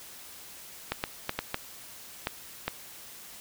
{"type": "clicks", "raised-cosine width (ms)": 0.3, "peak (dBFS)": -12, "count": 7, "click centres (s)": [0.92, 1.039, 1.294, 1.39, 1.544, 2.271, 2.68], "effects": ["white hiss -47 dBFS RMS until 3.4 s"]}